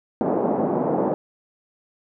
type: band-pass noise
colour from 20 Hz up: pink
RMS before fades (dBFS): -22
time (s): 0.21-1.14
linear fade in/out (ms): 0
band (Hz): 200 to 800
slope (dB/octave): 24
effects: none